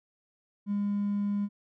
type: tone with hard clipping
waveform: triangle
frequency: 203.3 Hz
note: G#3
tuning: 37 cents flat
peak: -27 dBFS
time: 0.66-1.49 s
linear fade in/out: 50 ms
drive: 4 dB
effects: none